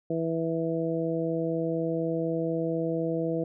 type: harmonic tone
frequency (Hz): 164.1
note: E3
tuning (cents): -8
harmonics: 1 / 2 / 3 / 4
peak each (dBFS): -32 / -30 / -30 / -35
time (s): 0.1-3.44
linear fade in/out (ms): 5
effects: none